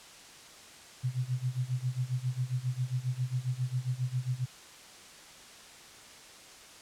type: tone with tremolo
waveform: sine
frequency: 126.7 Hz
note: B2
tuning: 45 cents sharp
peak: -26 dBFS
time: 1.03-4.46 s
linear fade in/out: 20 ms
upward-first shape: sine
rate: 7.4 Hz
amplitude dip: 90%
effects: white hiss -51 dBFS RMS until 6.81 s + low-pass 8000 Hz 12 dB/octave